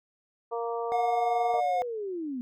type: harmonic tone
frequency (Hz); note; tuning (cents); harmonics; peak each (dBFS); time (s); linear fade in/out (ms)
233.1; A#3; 0; 2 / 3 / 4 / 5; -31 / -35 / -37 / -39; 0.51-1.61; 20
type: tone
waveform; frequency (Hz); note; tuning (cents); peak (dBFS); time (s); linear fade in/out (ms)
triangle; 721; F#5; -45; -23; 0.92-1.82; 0
type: linear sweep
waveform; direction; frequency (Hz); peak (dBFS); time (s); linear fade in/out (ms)
sine; down; 629 to 236.7; -31; 1.54-2.41; 0
effects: none